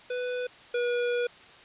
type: tone pair in turn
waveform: square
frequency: 496.1 / 483.7 Hz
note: B4 / B4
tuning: +8 / -36 cents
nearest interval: unison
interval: 44 cents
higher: first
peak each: -30 / -26 dBFS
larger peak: second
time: 0.1-0.47 / 0.74-1.27 s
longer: second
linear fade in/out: 5 ms
effects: white hiss -51 dBFS RMS until 1.64 s + resampled to 8000 Hz